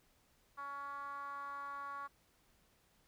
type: tone with band-pass filter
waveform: 10% pulse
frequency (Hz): 281.2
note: C#4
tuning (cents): +25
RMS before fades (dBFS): -45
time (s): 0.57-2.08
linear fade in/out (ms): 20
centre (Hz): 1200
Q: 8
effects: pink hiss -72 dBFS RMS until 3.07 s